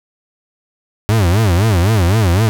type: tone with vibrato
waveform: 40% pulse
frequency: 98 Hz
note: G2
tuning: in tune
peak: -9 dBFS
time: 1.09-2.49 s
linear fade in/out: 0 ms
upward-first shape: sine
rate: 3.9 Hz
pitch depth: 260 cents each way
effects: none